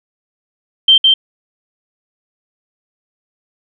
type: tone with echo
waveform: sine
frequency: 3136 Hz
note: G7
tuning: in tune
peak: -4 dBFS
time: 0.88-0.98 s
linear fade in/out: 5 ms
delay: 160 ms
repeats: 1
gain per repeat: -2 dB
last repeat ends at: 1.14 s
effects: none